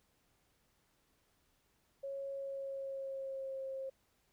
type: tone with pitch glide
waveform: sine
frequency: 550 to 534.3 Hz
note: C#5 to C5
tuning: -14 to +36 cents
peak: -39 dBFS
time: 2.03-3.9 s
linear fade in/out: 10 ms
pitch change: -50 cents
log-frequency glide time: 2.31-3.61 s
effects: pink hiss -75 dBFS RMS until 4.32 s